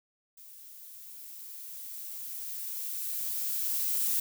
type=noise with level ramp; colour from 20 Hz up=violet; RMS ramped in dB=-51 to -28 dBFS; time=0.37-4.2 s; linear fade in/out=5 ms; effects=none